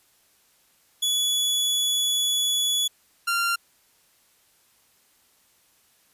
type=tone pair in turn; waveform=sawtooth; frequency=3406 / 1384.9 Hz; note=G#7 / F6; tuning=+43 / -15 cents; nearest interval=octave + major third; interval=1558 cents; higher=first; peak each=-18 dBFS; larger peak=neither; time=1.02-2.88 / 3.27-3.56 s; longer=first; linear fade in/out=10 ms; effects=white hiss -62 dBFS RMS until 6.13 s + resampled to 32000 Hz